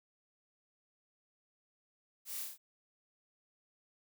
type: noise with echo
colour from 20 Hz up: blue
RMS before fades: -44 dBFS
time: 2.25-2.46 s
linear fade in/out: 50 ms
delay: 30 ms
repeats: 4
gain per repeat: -2 dB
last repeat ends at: 2.58 s
effects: none